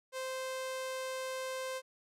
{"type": "tone with low-pass filter", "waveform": "sawtooth", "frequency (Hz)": 521, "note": "C5", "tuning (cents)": -7, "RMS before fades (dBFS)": -39, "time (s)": [0.12, 1.82], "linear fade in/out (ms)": 50, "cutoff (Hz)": 11000, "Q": 1, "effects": []}